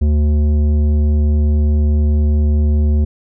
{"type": "tone with tanh clipping", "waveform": "sine", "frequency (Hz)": 74.6, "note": "D2", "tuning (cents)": 28, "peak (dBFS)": -12, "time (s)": [0.01, 3.05], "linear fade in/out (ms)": 10, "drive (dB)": 11, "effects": []}